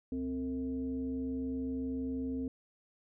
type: tone with frequency modulation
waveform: sine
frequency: 261.6 Hz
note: C4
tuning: in tune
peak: -33 dBFS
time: 0.12-2.48 s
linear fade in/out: 2 ms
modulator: 192 Hz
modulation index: 0.59
effects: none